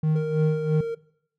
triangle tone with tremolo, 155.56 Hz, D#3, in tune, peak -16 dBFS, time 0.03-0.81 s, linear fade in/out 5 ms, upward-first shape sine, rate 3 Hz, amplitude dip 75%
triangle tone with pitch glide, 464.7 to 461 Hz, A#4 to A#4, -5 to -19 cents, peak -24 dBFS, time 0.15-0.95 s, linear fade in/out 10 ms, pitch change -14 cents, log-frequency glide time 0.54-0.82 s
effects noise-tail reverb RT60 0.7 s tail -21 dB re dry

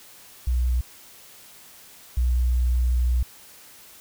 sine tone pair in turn, 61.6 / 61.37 Hz, B1 / B1, -4 / -10 cents, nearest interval unison, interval 6 cents, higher first, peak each -19 / -18 dBFS, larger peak second, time 0.47-0.81 / 2.17-3.23 s, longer second, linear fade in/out 5 ms, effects white hiss -48 dBFS RMS until 4 s

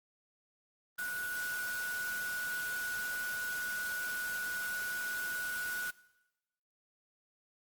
sine tone in noise, 1469 Hz, F#6, 13 cents flat, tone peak -35 dBFS, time 0.98-5.91 s, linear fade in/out 10 ms, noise white, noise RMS -44 dBFS, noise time 0.98-5.91 s, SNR +6 dB, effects noise-tail reverb RT60 1.0 s tail -20 dB re dry + Opus 24 kbps

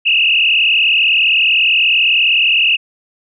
sine tone with frequency modulation, 2716 Hz, F7, 49 cents flat, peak -9 dBFS, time 0.05-2.77 s, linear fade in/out 20 ms, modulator 39.6 Hz, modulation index 4.2, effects none

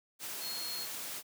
sine tone in noise, 4287 Hz, C8, 41 cents sharp, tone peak -39 dBFS, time 0.4-0.88 s, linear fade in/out 50 ms, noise white, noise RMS -41 dBFS, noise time 0.19-1.23 s, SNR -1 dB, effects high-pass 150 Hz 12 dB/octave

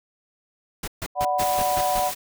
pink noise bursts, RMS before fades -30 dBFS, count 7, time 0.83-1.999 s, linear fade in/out 5 ms, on 47 ms, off 140 ms
sine chord, B minor, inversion first, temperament equal, 587.3 / 740 / 987.8 Hz, D5 / F#5 / B5, 0 / 0 / 0 cents, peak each -27 / -22 / -28 dBFS, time 1.15-2.12 s, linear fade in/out 50 ms
white noise, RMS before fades -31 dBFS, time 1.38-2.15 s, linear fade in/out 20 ms
effects none

